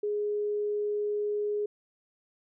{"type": "tone", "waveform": "sine", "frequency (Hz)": 416, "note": "G#4", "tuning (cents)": 3, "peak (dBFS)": -27, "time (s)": [0.03, 1.66], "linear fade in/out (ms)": 5, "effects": []}